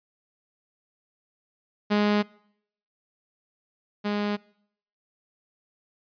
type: tone pair in turn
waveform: sawtooth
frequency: 207.7 / 206.5 Hz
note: G#3 / G#3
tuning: 0 / -10 cents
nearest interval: unison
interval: 10 cents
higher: first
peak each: -16 / -21 dBFS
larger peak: first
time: 1.9-2.23 / 4.04-4.37 s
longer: neither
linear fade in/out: 20 ms
effects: noise-tail reverb RT60 0.7 s tail -24 dB re dry + resampled to 11025 Hz